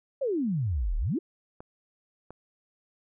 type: exponential two-way sweep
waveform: sine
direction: down then up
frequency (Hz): 579 to 34.53 to 391.9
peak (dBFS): -25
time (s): 0.21-1.19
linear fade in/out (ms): 10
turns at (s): 0.97
type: clicks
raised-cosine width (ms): 1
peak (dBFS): -29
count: 2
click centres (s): 1.605 / 2.306
effects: none